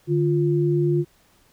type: tone pair together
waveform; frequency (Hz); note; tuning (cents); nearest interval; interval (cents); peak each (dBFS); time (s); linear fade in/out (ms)
sine; 148.4 / 349.2; D3 / F4; +18 / 0; octave + minor third; 1482; -20; 0.07-1.05; 50
effects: pink hiss -59 dBFS RMS until 1.52 s